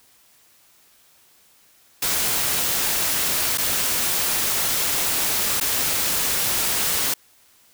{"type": "noise with dropouts", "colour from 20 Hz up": "white", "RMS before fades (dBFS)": -22, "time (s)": [2.02, 7.14], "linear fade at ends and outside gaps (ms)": 5, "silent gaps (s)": [[3.575, 3.581], [5.601, 5.61]], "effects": ["white hiss -56 dBFS RMS until 7.73 s"]}